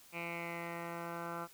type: tone with low-pass filter sweep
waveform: 10% pulse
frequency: 169.9 Hz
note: F3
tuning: 47 cents flat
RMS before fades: -42 dBFS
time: 0.12-1.48 s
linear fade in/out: 50 ms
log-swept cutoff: 2400 to 1400 Hz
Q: 6.4
effects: white hiss -60 dBFS RMS until 1.53 s